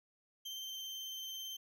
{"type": "tone with vibrato", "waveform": "35% pulse", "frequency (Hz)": 3123, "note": "G7", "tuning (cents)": -7, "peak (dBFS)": -40, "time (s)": [0.45, 1.57], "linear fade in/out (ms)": 10, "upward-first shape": "square", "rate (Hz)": 18, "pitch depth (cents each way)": 14, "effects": []}